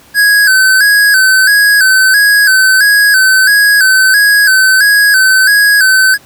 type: tone with vibrato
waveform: square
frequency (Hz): 1592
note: G6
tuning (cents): +26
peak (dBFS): -5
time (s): 0.14-6.18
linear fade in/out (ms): 50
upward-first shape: square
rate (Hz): 1.5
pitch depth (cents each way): 71
effects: pink hiss -41 dBFS RMS until 6.25 s + high-pass 80 Hz 12 dB/octave